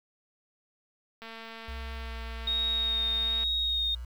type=click train; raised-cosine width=0.3 ms; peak=-28 dBFS; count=502; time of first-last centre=1.22-3.437 s; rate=226 Hz
type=tone with pitch glide; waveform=sine; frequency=66 to 60.52 Hz; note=C2 to B1; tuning=+16 to -34 cents; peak=-36 dBFS; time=1.68-4.05 s; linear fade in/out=5 ms; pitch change=-150 cents; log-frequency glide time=1.97-2.16 s
type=tone with vibrato; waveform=sine; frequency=3729 Hz; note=A#7; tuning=in tune; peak=-26 dBFS; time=2.47-3.95 s; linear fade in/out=5 ms; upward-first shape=sine; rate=1.2 Hz; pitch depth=17 cents each way
effects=9-bit